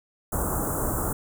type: band-stop noise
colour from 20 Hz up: pink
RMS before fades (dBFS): -27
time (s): 0.32-1.13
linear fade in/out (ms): 5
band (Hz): 1400 to 7400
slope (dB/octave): 48
effects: none